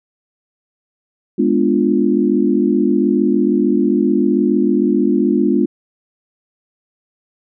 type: chord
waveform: sine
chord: G# diminished seventh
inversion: none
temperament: equal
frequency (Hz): 207.7 / 246.9 / 293.7 / 349.2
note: G#3 / B3 / D4 / F4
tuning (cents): 0 / 0 / 0 / 0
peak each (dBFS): -17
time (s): 1.38-5.66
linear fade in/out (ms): 10
effects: none